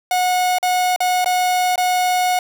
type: tone with dropouts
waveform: 45% pulse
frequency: 729 Hz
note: F#5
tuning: 26 cents flat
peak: -15 dBFS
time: 0.11-2.39 s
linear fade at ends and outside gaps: 2 ms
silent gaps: 0.585-0.628 / 0.962-1.004 / 1.245-1.259 / 1.758-1.778 s
effects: none